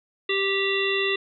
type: harmonic tone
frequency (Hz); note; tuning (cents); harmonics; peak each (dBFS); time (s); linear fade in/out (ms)
392; G4; 0; 1 / 3 / 5 / 7 / 9 / 10; -25 / -34 / -28 / -27 / -30 / -36; 0.29-1.16; 5
effects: none